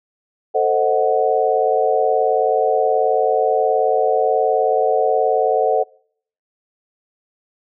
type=chord; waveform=sine; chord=A diminished seventh; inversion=none; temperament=equal with one note detuned; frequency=444.6 / 523.3 / 622.3 / 740 Hz; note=A4 / C5 / Eb5 / Gb5; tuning=+18 / 0 / 0 / 0 cents; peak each=-18 / -20 / -21 / -18 dBFS; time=0.54-5.84 s; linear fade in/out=20 ms; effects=noise-tail reverb RT60 0.6 s tail -26 dB re dry